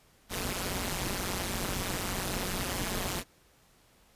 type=noise with amplitude modulation; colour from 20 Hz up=pink; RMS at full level=-29 dBFS; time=0.29-3.24 s; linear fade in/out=50 ms; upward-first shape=sine; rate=185 Hz; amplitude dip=100%; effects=pink hiss -63 dBFS RMS until 4.15 s + resampled to 32000 Hz